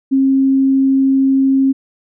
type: tone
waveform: sine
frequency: 268.7 Hz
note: C4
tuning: 46 cents sharp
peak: -9 dBFS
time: 0.11-1.73 s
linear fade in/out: 20 ms
effects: none